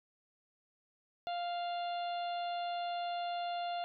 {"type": "harmonic tone", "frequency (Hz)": 698.5, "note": "F5", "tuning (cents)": 0, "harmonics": [1, 2, 3, 4, 5, 6], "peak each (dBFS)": [-35, -49, -56, -49, -50, -53], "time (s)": [1.27, 3.84], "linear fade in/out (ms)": 0, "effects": []}